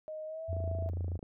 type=tone with pitch glide; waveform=sine; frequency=622.3 to 657.4 Hz; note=D#5 to E5; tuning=0 to -5 cents; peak=-38 dBFS; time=0.08-0.89 s; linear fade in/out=0 ms; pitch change=+95 cents; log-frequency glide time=0.26-0.49 s
type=tone with vibrato; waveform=sine; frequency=87.4 Hz; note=F2; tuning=2 cents sharp; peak=-32 dBFS; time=0.48-1.18 s; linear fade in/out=20 ms; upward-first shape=square; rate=4.1 Hz; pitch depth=9 cents each way
type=click train; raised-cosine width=2 ms; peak=-31 dBFS; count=20; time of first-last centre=0.53-1.229 s; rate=27.2 Hz
effects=none